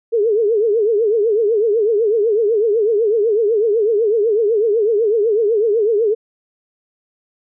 sine tone with vibrato, 434.7 Hz, A4, 21 cents flat, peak -12 dBFS, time 0.12-6.15 s, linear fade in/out 20 ms, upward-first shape triangle, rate 8 Hz, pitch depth 170 cents each way, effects none

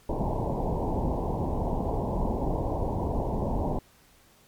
pink low-pass noise, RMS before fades -28 dBFS, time 0.09-3.79 s, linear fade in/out 5 ms, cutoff 990 Hz, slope 96 dB/octave, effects pink hiss -59 dBFS RMS until 4.47 s + MP3 96 kbps

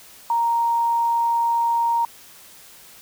sine tone, 932.3 Hz, A#5, in tune, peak -17 dBFS, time 0.3-2.05 s, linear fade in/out 2 ms, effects white hiss -46 dBFS RMS until 3.01 s

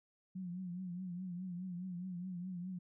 sine tone with vibrato, 180.6 Hz, F#3, 42 cents flat, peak -40 dBFS, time 0.35-2.79 s, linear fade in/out 10 ms, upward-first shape triangle, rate 4.8 Hz, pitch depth 91 cents each way, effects none

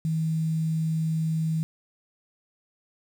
sine tone with quantisation, 160 Hz, D#3, 49 cents sharp, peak -23 dBFS, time 0.05-1.63 s, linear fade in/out 0 ms, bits 8, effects none

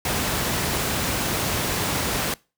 pink noise, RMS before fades -24 dBFS, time 0.05-2.34 s, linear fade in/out 2 ms, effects noise-tail reverb RT60 0.3 s tail -23 dB re dry + high-pass 60 Hz 12 dB/octave

